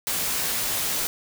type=noise with comb filter; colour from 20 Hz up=white; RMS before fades=-26 dBFS; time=0.07-1.07 s; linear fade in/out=0 ms; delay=15 ms; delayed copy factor=-0.5; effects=none